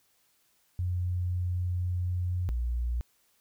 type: tone pair in turn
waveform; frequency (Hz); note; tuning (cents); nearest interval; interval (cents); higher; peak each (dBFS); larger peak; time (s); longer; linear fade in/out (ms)
sine; 89.6 / 59.8; F2 / A#1; +45 / +45; perfect fifth; 700; first; -27; neither; 0.79-2.49 / 2.49-3.01; first; 0
effects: white hiss -69 dBFS RMS until 3.4 s